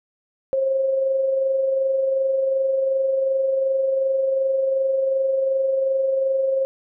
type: tone with amplitude modulation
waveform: sine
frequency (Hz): 535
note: C5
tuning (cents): +38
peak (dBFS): -16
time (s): 0.53-6.65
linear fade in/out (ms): 0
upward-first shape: sine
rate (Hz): 22.7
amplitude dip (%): 35
effects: none